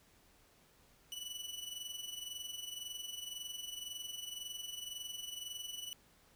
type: tone with amplitude modulation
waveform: sawtooth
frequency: 2960 Hz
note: F#7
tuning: in tune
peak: -37 dBFS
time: 1.12-5.93 s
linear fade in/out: 0 ms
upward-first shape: sine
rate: 21.9 Hz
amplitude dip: 65%
effects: pink hiss -67 dBFS RMS until 6.35 s